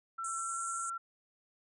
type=tone with pitch glide; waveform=sine; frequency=1345 to 1358.3 Hz; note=E6 to F6; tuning=+34 to -49 cents; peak=-36 dBFS; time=0.18-0.98 s; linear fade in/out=10 ms; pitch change=+17 cents; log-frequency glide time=0.36-0.62 s
type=band-pass noise; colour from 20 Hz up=white; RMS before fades=-42 dBFS; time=0.24-0.9 s; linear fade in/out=5 ms; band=6800 to 9200 Hz; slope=96 dB/octave
effects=none